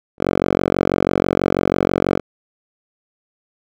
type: tone with band-pass filter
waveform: 5% pulse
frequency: 46.13 Hz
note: F#1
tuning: 4 cents flat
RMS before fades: -18 dBFS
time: 0.18-2.21 s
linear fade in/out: 50 ms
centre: 470 Hz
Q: 0.59
effects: none